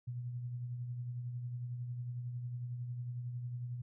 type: tone with tremolo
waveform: sine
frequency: 122.2 Hz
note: B2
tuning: 18 cents flat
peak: -36 dBFS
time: 0.07-3.82 s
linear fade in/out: 10 ms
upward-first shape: triangle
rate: 11 Hz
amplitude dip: 45%
effects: none